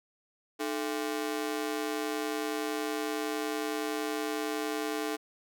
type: ring-modulated tone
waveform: sawtooth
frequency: 370 Hz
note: F#4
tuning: in tune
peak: -24 dBFS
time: 0.59-5.17 s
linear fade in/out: 20 ms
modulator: 65.4 Hz
effects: none